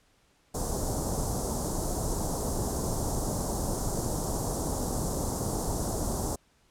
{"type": "band-stop noise", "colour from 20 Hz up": "pink", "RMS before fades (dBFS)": -30, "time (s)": [0.54, 6.36], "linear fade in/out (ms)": 10, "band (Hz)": [950, 6200], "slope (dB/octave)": 24, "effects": ["pink hiss -66 dBFS RMS until 6.7 s", "low-pass 10000 Hz 12 dB/octave"]}